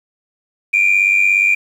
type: tone pair together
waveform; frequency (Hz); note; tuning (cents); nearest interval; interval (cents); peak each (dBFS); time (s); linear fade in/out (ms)
sine; 2349 / 2446; D7 / D#7; 0 / -30; minor second; 70; -12; 0.73-1.55; 10
effects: tanh soft clip ceiling -5 dBFS + 7-bit